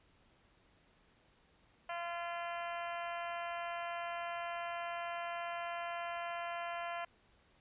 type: harmonic tone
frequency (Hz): 343.4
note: F4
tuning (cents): -29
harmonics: 2 / 3 / 4 / 5 / 6 / 7 / 8 / 9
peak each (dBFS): -41 / -45 / -47 / -49 / -51 / -52 / -53 / -54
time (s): 1.89-7.05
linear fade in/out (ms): 5
effects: pink hiss -69 dBFS RMS until 7.6 s + resampled to 8000 Hz